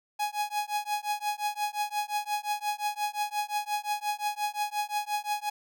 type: tone with tremolo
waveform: 45% pulse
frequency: 834 Hz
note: G#5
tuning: 7 cents sharp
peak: -25 dBFS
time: 0.19-5.5 s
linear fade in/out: 10 ms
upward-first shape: triangle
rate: 5.7 Hz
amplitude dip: 100%
effects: none